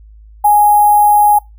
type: tone with sample-and-hold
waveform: sine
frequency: 830.6 Hz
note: G#5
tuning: in tune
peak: -5 dBFS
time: 0.44-1.39 s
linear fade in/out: 10 ms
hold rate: 11025 Hz
effects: noise-tail reverb RT60 0.2 s tail -23 dB re dry + added 53 Hz sine -36 dBFS peak until 1.58 s